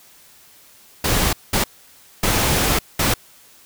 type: noise bursts at uneven times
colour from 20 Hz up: pink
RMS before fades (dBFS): -18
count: 4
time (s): 1.04-1.33 / 1.53-1.64 / 2.23-2.79 / 2.99-3.14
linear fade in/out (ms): 5
effects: white hiss -49 dBFS RMS until 3.65 s